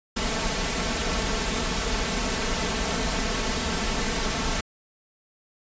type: noise with comb filter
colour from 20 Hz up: pink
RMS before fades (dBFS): -26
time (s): 0.16-4.61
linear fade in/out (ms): 10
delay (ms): 4.5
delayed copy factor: +0.65
effects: resampled to 16000 Hz